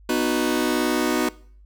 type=chord; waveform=sawtooth; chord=B major; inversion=none; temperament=just; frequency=246.9 / 308.7 / 370.4 Hz; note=B3 / D#4 / F#4; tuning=0 / -14 / +2 cents; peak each=-20 / -20 / -20 dBFS; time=0.09-1.29 s; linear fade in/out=5 ms; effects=noise-tail reverb RT60 0.5 s tail -21 dB re dry + added 50 Hz sine -46 dBFS peak until 1.65 s